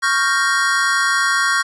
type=chord; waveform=square; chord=G half-diminished seventh; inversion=second; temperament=equal; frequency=1108.7 / 1396.9 / 1568 / 1864.7 Hz; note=Db6 / F6 / G6 / Bb6; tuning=0 / 0 / 0 / 0 cents; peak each=-21 dBFS; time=0.02-1.63 s; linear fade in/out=20 ms; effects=resampled to 22050 Hz